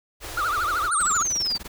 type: band-stop noise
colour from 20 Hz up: pink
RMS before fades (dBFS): -35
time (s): 0.2-0.91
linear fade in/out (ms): 50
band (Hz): 110 to 310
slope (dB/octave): 48
type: tone with vibrato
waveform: triangle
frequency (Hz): 1300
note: E6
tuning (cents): -24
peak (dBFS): -20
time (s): 0.37-1.23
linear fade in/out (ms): 5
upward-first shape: triangle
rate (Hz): 13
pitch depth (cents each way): 230
type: exponential sweep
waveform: sine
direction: down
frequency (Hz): 9160 to 4542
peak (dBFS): -22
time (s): 0.91-1.58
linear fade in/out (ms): 20
type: noise with tremolo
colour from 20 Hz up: pink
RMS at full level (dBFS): -35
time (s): 1-1.68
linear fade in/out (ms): 2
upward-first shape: sine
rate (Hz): 20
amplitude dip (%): 100
effects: none